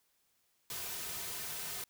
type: noise with comb filter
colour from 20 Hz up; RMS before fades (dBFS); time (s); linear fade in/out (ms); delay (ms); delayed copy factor
white; -41; 0.7-1.84; 2; 3.6; -0.55
effects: white hiss -75 dBFS RMS until 1.89 s